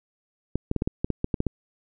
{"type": "clicks", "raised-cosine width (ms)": 3, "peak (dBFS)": -11, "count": 11, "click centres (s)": [0.556, 0.714, 0.763, 0.821, 0.875, 1.045, 1.103, 1.244, 1.342, 1.404, 1.467], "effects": []}